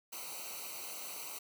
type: noise with comb filter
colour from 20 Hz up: white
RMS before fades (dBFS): -44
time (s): 0.12-1.39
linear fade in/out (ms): 10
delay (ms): 0.58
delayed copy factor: -0.95
effects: none